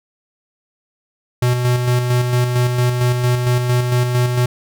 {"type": "tone with tremolo", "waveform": "square", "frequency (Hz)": 123.47, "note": "B2", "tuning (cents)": 0, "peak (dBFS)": -13, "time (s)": [1.42, 4.46], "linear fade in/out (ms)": 5, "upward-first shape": "square", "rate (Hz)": 4.4, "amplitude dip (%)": 40, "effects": []}